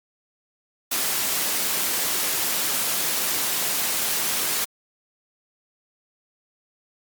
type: noise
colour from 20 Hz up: white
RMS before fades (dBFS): -24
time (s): 0.91-4.65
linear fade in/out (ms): 10
effects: high-pass 150 Hz 12 dB/octave + Opus 48 kbps